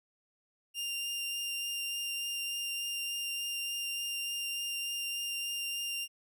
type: tone with vibrato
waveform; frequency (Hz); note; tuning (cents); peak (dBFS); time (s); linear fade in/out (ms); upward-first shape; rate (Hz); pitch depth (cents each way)
sawtooth; 2794; F7; 0; -31; 0.74-6.08; 50; triangle; 3.4; 9
effects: none